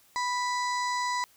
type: harmonic tone with a mistuned harmonic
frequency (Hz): 987.8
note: B5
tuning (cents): 0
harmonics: 1 / 2 / 4 / 5 / 6 / 7 / 8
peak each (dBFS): -28 / -34 / -40 / -42 / -44 / -45 / -46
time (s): 0.16-1.24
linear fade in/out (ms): 0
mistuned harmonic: 4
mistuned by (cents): +28
effects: white hiss -61 dBFS RMS until 1.36 s